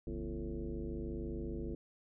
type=tone with frequency modulation; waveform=sine; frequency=138.2 Hz; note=C#3; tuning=5 cents flat; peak=-37 dBFS; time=0.07-1.75 s; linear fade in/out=2 ms; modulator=101 Hz; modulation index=2.9; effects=none